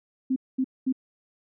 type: tone bursts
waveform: sine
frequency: 260.9 Hz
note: C4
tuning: 5 cents flat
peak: -21 dBFS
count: 3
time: 0.3-0.926 s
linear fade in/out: 10 ms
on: 62 ms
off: 220 ms
effects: none